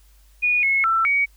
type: tone with pitch steps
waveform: sine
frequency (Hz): 2456 / 2181 / 1336 / 2250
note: D#7 / C#7 / E6 / C#7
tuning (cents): -23 / -29 / +23 / +25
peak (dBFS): -16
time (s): 0.42-1.26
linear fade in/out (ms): 20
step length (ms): 210
effects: added 50 Hz sine -50 dBFS peak until 1.36 s + white hiss -60 dBFS RMS until 1.36 s